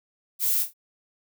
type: noise with echo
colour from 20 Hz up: violet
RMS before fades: -24 dBFS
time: 0.39-0.66 s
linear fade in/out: 50 ms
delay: 26 ms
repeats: 3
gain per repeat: -8 dB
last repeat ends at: 0.738 s
effects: none